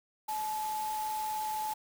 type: tone in noise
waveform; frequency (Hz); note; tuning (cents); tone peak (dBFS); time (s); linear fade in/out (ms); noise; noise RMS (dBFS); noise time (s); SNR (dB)
sine; 861; A5; -38; -32; 0.28-1.74; 10; white; -44; 0.28-1.74; +9
effects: none